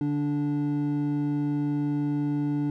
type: tone pair together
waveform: triangle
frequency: 145.8 / 291.6 Hz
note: D3 / D4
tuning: -12 / -12 cents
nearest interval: octave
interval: 1200 cents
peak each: -26 / -23 dBFS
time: 0.01-2.7 s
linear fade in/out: 2 ms
effects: tanh soft clip ceiling -16 dBFS